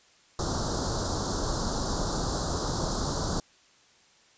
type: band-stop noise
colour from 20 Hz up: pink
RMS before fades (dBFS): -29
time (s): 0.39-3.4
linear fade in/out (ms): 2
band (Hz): 1400 to 4000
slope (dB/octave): 48
effects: white hiss -60 dBFS RMS until 4.37 s + resampled to 16000 Hz